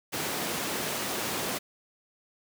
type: high-pass noise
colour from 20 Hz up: pink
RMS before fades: -32 dBFS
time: 0.12-1.59 s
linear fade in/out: 20 ms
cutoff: 200 Hz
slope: 12 dB/octave
effects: none